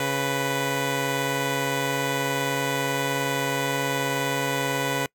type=tone pair together; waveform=10% pulse; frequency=138.59 / 494.5 Hz; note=C#3 / B4; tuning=0 / +2 cents; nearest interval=octave + minor seventh; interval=2202 cents; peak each=-18 dBFS; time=0-5.06 s; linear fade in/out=2 ms; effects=noise-tail reverb RT60 0.1 s tail -25 dB re dry